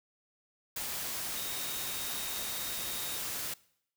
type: tone in noise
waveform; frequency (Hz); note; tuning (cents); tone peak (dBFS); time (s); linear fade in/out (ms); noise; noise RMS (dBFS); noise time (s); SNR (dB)
sine; 3729; A#7; 0; -43; 1.36-3.18; 5; white; -37; 0.76-3.54; -9
effects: noise-tail reverb RT60 0.7 s tail -22 dB re dry